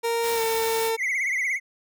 30% pulse tone with pitch glide, 464.2 to 451.5 Hz, A#4 to A4, -7 to +45 cents, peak -20 dBFS, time 0.03-0.97 s, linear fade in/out 20 ms, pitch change -48 cents, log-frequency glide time 0.34-0.41 s
white noise, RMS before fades -33 dBFS, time 0.21-0.92 s, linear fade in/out 50 ms
triangle tone with vibrato, 2100 Hz, C7, 6 cents sharp, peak -21 dBFS, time 0.97-1.6 s, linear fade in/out 50 ms, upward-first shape triangle, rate 17 Hz, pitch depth 130 cents each way
effects none

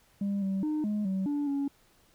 sine tone with pitch steps, 200 / 193.1 / 305.3 / 209.6 / 190.7 / 289.7 / 280.2 Hz, G3 / G3 / D#4 / G#3 / G3 / D4 / C#4, +35 / -26 / -33 / +16 / -47 / -24 / +19 cents, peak -25 dBFS, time 0.21-1.68 s, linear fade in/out 5 ms, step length 210 ms, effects tanh soft clip ceiling -26 dBFS + pink hiss -64 dBFS RMS until 2.14 s

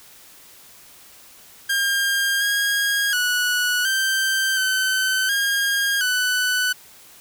sawtooth tone with pitch steps, 1608 / 1635 / 1471 / 1562 / 1528 / 1622 / 1495 Hz, G6 / G#6 / F#6 / G6 / G6 / G#6 / F#6, +44 / -28 / -11 / -7 / -45 / -41 / +17 cents, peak -15 dBFS, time 1.69-6.73 s, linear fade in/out 10 ms, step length 720 ms, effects white hiss -47 dBFS RMS until 7.2 s

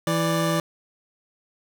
25% pulse tone pair together, 164.81 / 587.3 Hz, E3 / D5, 0 / 0 cents, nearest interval octave + minor seventh, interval 2200 cents, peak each -19 / -21 dBFS, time 0.07-0.6 s, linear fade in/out 2 ms, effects none

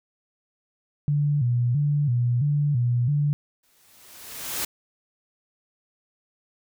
sine tone with vibrato, 133.1 Hz, C3, 30 cents sharp, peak -19 dBFS, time 1.08-3.33 s, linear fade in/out 0 ms, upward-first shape square, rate 1.5 Hz, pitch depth 160 cents each way
white noise with exponential growth, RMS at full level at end -26 dBFS, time 3.63-4.65 s, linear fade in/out 5 ms, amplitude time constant 220 ms
effects none

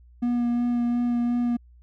triangle tone with vibrato, 240.3 Hz, B3, 47 cents flat, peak -19 dBFS, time 0.22-1.57 s, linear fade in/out 10 ms, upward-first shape sine, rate 2.8 Hz, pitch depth 13 cents each way, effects added 60 Hz sine -49 dBFS peak until 1.82 s

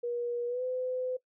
sine tone with pitch glide, 479.4 to 507.9 Hz, A#4 to B4, +48 to +48 cents, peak -30 dBFS, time 0.03-1.17 s, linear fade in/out 10 ms, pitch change +100 cents, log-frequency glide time 0.47-0.63 s, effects noise-tail reverb RT60 0.1 s tail -19 dB re dry

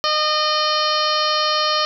harmonic tone, 611 Hz, D#5, 32 cents flat, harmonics 1 / 2 / 3 / 4 / 5 / 6 / 7 / 8 / 9, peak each -24 / -20 / -29 / -32 / -25 / -32 / -24 / -27 / -28 dBFS, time 0.04-1.85 s, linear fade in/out 0 ms, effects none

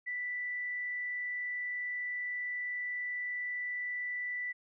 sine tone with frequency modulation, 1975.5 Hz, B6, in tune, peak -34 dBFS, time 0.06-4.53 s, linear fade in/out 20 ms, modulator 54.8 Hz, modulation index 0.23, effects none

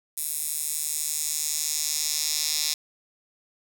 10% pulse tone with high-pass filter sweep, 151.9 Hz, D#3, 41 cents flat, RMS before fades -28 dBFS, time 0.17-2.74 s, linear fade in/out 5 ms, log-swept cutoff 9900 to 4900 Hz, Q 1.8, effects none

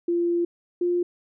sine tone pair in turn, 344.5 / 351.7 Hz, F4 / F4, -24 / +12 cents, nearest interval unison, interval 36 cents, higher second, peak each -20 dBFS, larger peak neither, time 0.08-0.45 / 0.81-1.03 s, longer first, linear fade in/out 5 ms, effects none

